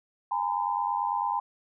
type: tone cluster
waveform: sine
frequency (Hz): 822 / 922 / 1011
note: G#5 / A#5 / B5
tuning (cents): -18 / -19 / +40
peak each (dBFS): -30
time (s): 0.31-1.4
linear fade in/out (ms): 5
effects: none